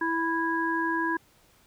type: harmonic tone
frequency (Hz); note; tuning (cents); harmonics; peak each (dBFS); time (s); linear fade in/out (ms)
329.6; E4; 0; 1 / 3 / 5; -29 / -29 / -29; 0.01-1.17; 5
effects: pink hiss -61 dBFS RMS until 1.66 s